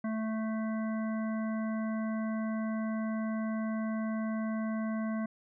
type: harmonic tone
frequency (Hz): 220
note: A3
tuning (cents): 0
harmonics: 1 / 3 / 5 / 7 / 9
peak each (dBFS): -31 / -41 / -45 / -48 / -50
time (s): 0.04-5.26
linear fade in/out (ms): 5
effects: none